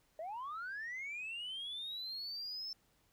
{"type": "linear sweep", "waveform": "sine", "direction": "up", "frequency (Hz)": [606, 5330], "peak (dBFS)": -39, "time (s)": [0.19, 2.73], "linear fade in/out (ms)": 2, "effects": ["tanh soft clip ceiling -38 dBFS", "pink hiss -73 dBFS RMS until 3.12 s"]}